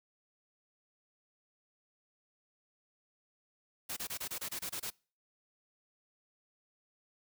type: noise bursts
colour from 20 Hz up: white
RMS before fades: -39 dBFS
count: 10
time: 3.89-4.904 s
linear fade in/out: 10 ms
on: 78 ms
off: 26 ms
effects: noise-tail reverb RT60 0.4 s tail -26 dB re dry